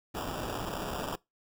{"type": "noise with sample-and-hold", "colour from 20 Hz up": "white", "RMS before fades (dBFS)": -36, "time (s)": [0.14, 1.16], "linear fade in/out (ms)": 10, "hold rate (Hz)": 2100, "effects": ["noise-tail reverb RT60 0.2 s tail -23 dB re dry"]}